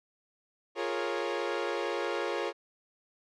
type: chord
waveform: sawtooth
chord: Bb minor seventh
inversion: second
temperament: equal with one note detuned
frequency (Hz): 349.2 / 415.3 / 466.2 / 551.8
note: F4 / Ab4 / Bb4 / Db5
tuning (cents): 0 / 0 / 0 / -8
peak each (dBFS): -32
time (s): 0.75-2.53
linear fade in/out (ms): 50
effects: low-pass 4000 Hz 12 dB/octave